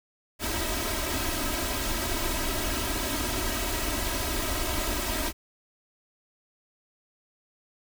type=noise with comb filter; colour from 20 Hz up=pink; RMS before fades=-29 dBFS; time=0.39-5.33 s; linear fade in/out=50 ms; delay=3.1 ms; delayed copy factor=+1; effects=none